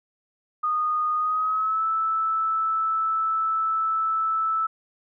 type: tone with pitch glide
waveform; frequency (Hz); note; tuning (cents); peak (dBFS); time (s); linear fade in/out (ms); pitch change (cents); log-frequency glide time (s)
sine; 1233 to 1313.9; D#6 to E6; -16 to -6; -21; 0.63-4.67; 10; +110; 1.16-1.85
effects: none